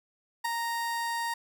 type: tone with ADSR envelope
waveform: 30% pulse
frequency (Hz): 931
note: A#5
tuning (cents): -2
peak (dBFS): -22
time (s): 0.44-1.34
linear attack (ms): 14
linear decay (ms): 4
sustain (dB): -5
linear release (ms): 5
effects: none